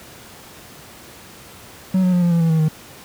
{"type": "tone with pitch steps", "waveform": "triangle", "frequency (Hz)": [187.3, 182.49, 177.81, 173.25, 168.8, 164.47, 160.25, 156.14], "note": ["F#3", "F#3", "F3", "F3", "E3", "E3", "E3", "D#3"], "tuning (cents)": [21, -24, 31, -14, 41, -4, -49, 6], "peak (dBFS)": -11, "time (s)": [1.94, 2.684], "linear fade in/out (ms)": 5, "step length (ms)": 93, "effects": ["pink hiss -41 dBFS RMS until 3.04 s", "high-pass 80 Hz 12 dB/octave"]}